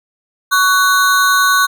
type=ring-modulated tone; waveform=square; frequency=1305 Hz; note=E6; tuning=18 cents flat; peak=-7 dBFS; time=0.51-1.67 s; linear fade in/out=20 ms; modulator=185 Hz; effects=none